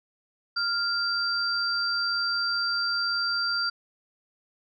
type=tone pair together; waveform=sine; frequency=1396.9 / 4699 Hz; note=F6 / D8; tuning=0 / 0 cents; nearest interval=octave + major sixth; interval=2100 cents; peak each=-27 dBFS; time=0.56-3.7 s; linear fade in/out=10 ms; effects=none